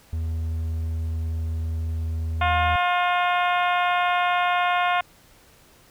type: tone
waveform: triangle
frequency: 81 Hz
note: E2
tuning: 30 cents flat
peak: -22 dBFS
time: 0.13-2.76 s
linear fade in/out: 0 ms
type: harmonic tone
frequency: 355.7 Hz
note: F4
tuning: 32 cents sharp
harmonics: 2 / 3 / 4 / 5 / 6 / 7 / 8 / 9 / 10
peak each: -22 / -25 / -27 / -33 / -31 / -32 / -36 / -39 / -39 dBFS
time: 2.41-5.01 s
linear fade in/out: 5 ms
effects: pink hiss -54 dBFS RMS until 5.9 s